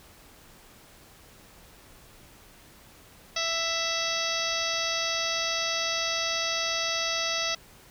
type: harmonic tone with a mistuned harmonic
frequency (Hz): 662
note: E5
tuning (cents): +7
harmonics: 1 / 2 / 3 / 4 / 5 / 6 / 7 / 8 / 9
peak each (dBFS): -35 / -35 / -35 / -35 / -35 / -35 / -35 / -35 / -35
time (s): 3.36-7.55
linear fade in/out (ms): 5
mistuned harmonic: 6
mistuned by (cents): -59
effects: pink hiss -53 dBFS RMS until 7.9 s